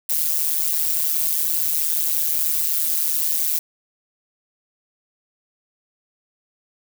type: noise with amplitude modulation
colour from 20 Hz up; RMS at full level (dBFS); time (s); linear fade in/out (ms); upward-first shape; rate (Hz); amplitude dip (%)
violet; -17; 0.09-3.59; 5; sine; 157; 95
effects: none